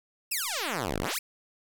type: exponential two-way sweep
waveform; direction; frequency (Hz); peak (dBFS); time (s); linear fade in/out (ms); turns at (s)
5% pulse; down then up; 2794 to 40.2 to 2794; -18; 0.31-1.19; 10; 1
effects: 8-bit